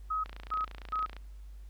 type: tone bursts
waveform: sine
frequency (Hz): 1270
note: D#6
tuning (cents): +35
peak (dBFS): -29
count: 3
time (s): 0.1-1.06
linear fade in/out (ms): 10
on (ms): 140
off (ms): 270
type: click train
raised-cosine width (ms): 0.3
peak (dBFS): -29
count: 27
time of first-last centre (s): 0.26-1.166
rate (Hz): 28.7
effects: added 50 Hz sine -44 dBFS peak until 1.69 s + pink hiss -68 dBFS RMS until 1.69 s